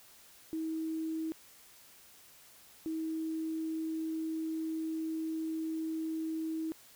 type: tone bursts at uneven times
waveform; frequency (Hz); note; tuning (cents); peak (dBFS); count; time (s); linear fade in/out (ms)
sine; 320; D#4; +49; -33; 2; 0.53-1.32 / 2.86-6.72; 0
effects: white hiss -58 dBFS RMS until 6.95 s